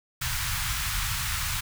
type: band-stop noise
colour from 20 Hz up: pink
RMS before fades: -29 dBFS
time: 0.21-1.61 s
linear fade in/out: 10 ms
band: 130 to 1100 Hz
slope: 24 dB/octave
effects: none